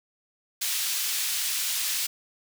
pink high-pass noise, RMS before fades -28 dBFS, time 0.61-2.07 s, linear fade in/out 10 ms, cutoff 3200 Hz, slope 12 dB/octave, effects none

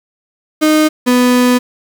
35% pulse tone pair in turn, 308.5 / 248.2 Hz, D#4 / B3, -15 / +9 cents, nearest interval major third, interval 376 cents, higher first, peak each -6 dBFS, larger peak neither, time 0.61-0.89 / 1.06-1.59 s, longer second, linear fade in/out 20 ms, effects 7-bit

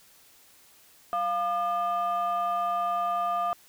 sine tone pair together, 698.5 / 1205.7 Hz, F5 / D6, 0 / +45 cents, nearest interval major sixth, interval 945 cents, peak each -26 dBFS, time 1.13-3.53 s, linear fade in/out 0 ms, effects tanh soft clip ceiling -21 dBFS + white hiss -57 dBFS RMS until 3.68 s

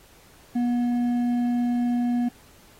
triangle tone with hard clipping, 241.8 Hz, B3, 36 cents flat, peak -22 dBFS, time 0.55-2.29 s, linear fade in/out 10 ms, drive 8 dB, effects pink hiss -54 dBFS RMS until 2.79 s + AAC 48 kbps

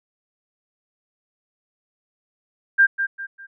sine tone with echo, 1591 Hz, G6, 25 cents sharp, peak -10 dBFS, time 2.78-2.87 s, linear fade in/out 20 ms, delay 200 ms, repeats 3, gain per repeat -9 dB, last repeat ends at 3.47 s, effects none

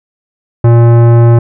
sine tone with tanh clipping, 117.5 Hz, A#2, 14 cents sharp, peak -4 dBFS, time 0.64-1.39 s, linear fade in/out 5 ms, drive 17 dB, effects none

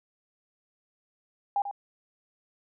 sine tone with echo, 806 Hz, G5, 48 cents sharp, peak -23 dBFS, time 1.56-1.62 s, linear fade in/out 2 ms, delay 92 ms, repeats 1, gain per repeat -9 dB, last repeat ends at 1.712 s, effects none

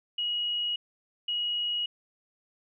sine tone pair in turn, 2900 / 2900 Hz, F#7 / F#7, -35 / -35 cents, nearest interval unison, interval 0 cents, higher neither, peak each -27 dBFS, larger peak neither, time 0.18-0.76 / 1.28-1.86 s, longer neither, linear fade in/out 5 ms, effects none

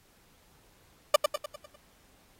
30% pulse tone with echo, 592 Hz, D5, 14 cents sharp, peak -12 dBFS, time 1.14-1.16 s, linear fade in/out 5 ms, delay 100 ms, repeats 6, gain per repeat -6 dB, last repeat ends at 1.76 s, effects pink hiss -63 dBFS RMS until 2.39 s + AAC 48 kbps

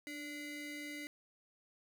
40% pulse ring-modulated tone, 874 Hz, A5, 12 cents flat, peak -39 dBFS, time 0.07-1.07 s, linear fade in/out 0 ms, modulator 1170 Hz, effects 13-bit

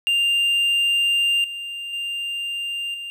triangle tone with level steps, 2794 Hz, F7, in tune, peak -15 / -27 / -23 / -28 dBFS, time 0.07-3.1 s, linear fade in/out 0 ms, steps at 1.44 / 1.93 / 2.94 s, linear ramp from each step 2 ms, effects none

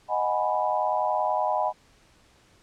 sine chord, G# minor seventh, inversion second, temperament equal, 622.3 / 740 / 830.6 / 987.8 Hz, D#5 / F#5 / G#5 / B5, 0 / 0 / 0 / 0 cents, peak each -28 dBFS, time 0.08-1.73 s, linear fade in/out 50 ms, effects pink hiss -59 dBFS RMS until 2.62 s + low-pass 8000 Hz 12 dB/octave

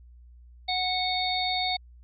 harmonic tone, 737 Hz, F#5, 7 cents flat, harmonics 1 / 3 / 5 / 6, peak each -29 / -33 / -30 / -32 dBFS, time 0.68-1.77 s, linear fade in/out 10 ms, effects added 60 Hz sine -48 dBFS peak until 2.03 s

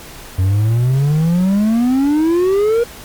triangle exponential sweep, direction up, 90.8 to 479.3 Hz, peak -9 dBFS, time 0.38-2.84 s, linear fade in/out 10 ms, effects pink hiss -35 dBFS RMS until 3.04 s + Opus 48 kbps

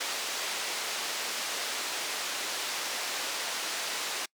white band-pass noise, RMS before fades -34 dBFS, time 0-4.26 s, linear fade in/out 10 ms, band 390 to 5800 Hz, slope 12 dB/octave, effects noise-tail reverb RT60 0.1 s tail -26 dB re dry

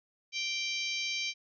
harmonic tone, 783 Hz, G5, 2 cents flat, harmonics 3 / 4 / 5 / 6 / 7 / 8, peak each -35 / -38 / -40 / -41 / -42 / -43 dBFS, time 0.32-1.34 s, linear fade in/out 50 ms, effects none

